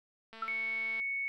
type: click train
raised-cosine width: 0.3 ms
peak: -34 dBFS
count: 151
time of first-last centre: 0.33-1 s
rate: 224 Hz
type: tone with exponential decay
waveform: sine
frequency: 1335 Hz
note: E6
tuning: 22 cents sharp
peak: -29 dBFS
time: 0.42-0.57 s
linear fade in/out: 5 ms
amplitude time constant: 32 ms
type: tone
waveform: sine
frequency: 2217 Hz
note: C#7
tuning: in tune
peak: -32 dBFS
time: 0.48-1.28 s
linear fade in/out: 0 ms
effects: none